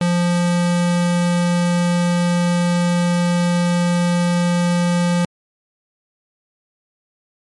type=tone; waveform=square; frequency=174.8 Hz; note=F3; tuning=2 cents sharp; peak=-15 dBFS; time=0.01-5.25 s; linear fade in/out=2 ms; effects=MP3 48 kbps